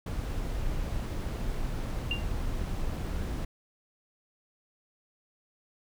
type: noise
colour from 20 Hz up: brown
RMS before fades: -32 dBFS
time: 0.06-3.45 s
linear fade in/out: 5 ms
type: tone with exponential decay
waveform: sine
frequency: 2788 Hz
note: F7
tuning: 4 cents flat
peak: -25 dBFS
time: 2.11-2.26 s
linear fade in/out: 2 ms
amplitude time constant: 32 ms
effects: none